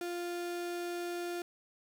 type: tone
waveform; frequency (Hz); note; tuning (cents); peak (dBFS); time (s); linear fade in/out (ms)
35% pulse; 349.2; F4; 0; -34; 0.01-1.42; 2
effects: none